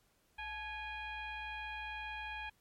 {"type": "tone with frequency modulation", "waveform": "sine", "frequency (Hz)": 1661.2, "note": "G#6", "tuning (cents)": 0, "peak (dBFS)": -40, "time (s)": [0.38, 2.5], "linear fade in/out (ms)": 10, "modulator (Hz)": 800, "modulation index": 1.5, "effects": ["pink hiss -73 dBFS RMS until 2.6 s", "MP3 64 kbps"]}